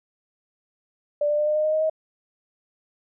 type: tone with pitch steps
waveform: sine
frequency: 587.3 / 593.4 / 599.6 / 605.9 / 612.2 / 618.6 / 625.1 / 631.6 Hz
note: D5 / D5 / D5 / D#5 / D#5 / D#5 / D#5 / D#5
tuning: 0 / +18 / +36 / -46 / -28 / -10 / +8 / +26 cents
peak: -19 dBFS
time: 1.21-1.898 s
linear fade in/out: 5 ms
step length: 86 ms
effects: none